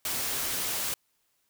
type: noise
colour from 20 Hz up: white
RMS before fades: -31 dBFS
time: 0.05-0.94 s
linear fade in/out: 2 ms
effects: white hiss -73 dBFS RMS until 1.49 s